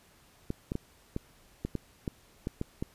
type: clicks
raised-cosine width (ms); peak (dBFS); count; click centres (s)
3; -19; 10; 0.504 / 0.719 / 0.754 / 1.164 / 1.65 / 1.753 / 2.078 / 2.471 / 2.614 / 2.825
effects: pink hiss -61 dBFS RMS until 2.94 s + resampled to 32000 Hz